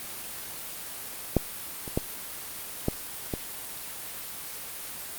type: clicks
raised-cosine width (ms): 2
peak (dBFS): -6 / -23 / -10 / -10 / -15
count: 5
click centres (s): 1.367 / 1.878 / 1.975 / 2.884 / 3.338
effects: white hiss -38 dBFS RMS until 5.18 s + Opus 32 kbps